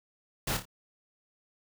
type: noise with echo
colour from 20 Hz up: pink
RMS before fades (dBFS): -31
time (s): 0.47-0.57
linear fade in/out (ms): 5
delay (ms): 28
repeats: 3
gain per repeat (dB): -7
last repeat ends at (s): 0.654
effects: none